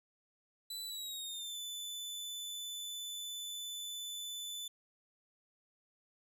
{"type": "tone with pitch glide", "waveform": "sawtooth", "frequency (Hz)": [3978, 3503], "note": ["B7", "A7"], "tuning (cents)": [12, -8], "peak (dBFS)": -38, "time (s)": [0.7, 4.68], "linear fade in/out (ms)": 5, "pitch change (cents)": -220, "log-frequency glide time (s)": [0.85, 1.58], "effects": []}